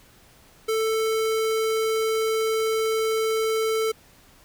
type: tone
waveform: square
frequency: 442.2 Hz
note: A4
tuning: 9 cents sharp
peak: -22 dBFS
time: 0.68-3.92 s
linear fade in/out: 10 ms
effects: pink hiss -54 dBFS RMS until 4.44 s